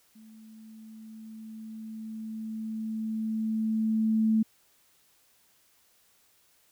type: tone with level ramp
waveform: sine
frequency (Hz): 220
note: A3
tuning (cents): 0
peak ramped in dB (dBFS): -49 to -20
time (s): 0.15-4.43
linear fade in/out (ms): 10
effects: white hiss -65 dBFS RMS until 6.71 s